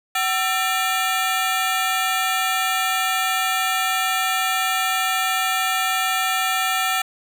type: ring-modulated tone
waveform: 20% pulse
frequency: 1046.5 Hz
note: C6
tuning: in tune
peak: -11 dBFS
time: 0.15-7.02 s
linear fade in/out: 5 ms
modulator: 290 Hz
effects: 8-bit